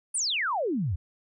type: exponential sweep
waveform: sine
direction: down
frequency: 9956 to 76.1 Hz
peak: -25 dBFS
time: 0.14-0.96 s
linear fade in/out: 10 ms
effects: none